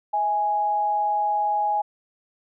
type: tone pair together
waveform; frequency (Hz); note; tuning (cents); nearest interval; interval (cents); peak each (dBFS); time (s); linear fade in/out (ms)
sine; 648.1 / 830.6; E5 / G#5; -30 / 0; major third; 430; -32 / -20; 0.13-1.82; 10
effects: none